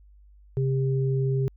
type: tone pair together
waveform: sine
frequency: 133.63 / 400 Hz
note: C3 / G4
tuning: +37 / +35 cents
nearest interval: octave + perfect fifth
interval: 1898 cents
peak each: -22 / -29 dBFS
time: 0.57-1.48 s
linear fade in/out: 0 ms
effects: added 50 Hz sine -50 dBFS peak until 1.56 s